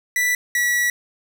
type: tone pair in turn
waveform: 45% pulse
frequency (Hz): 1972 / 1939.2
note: B6 / B6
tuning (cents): -3 / -32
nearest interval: unison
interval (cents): 29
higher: first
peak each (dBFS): -17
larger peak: neither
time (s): 0.16-0.35 / 0.55-0.9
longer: second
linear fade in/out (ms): 2
effects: none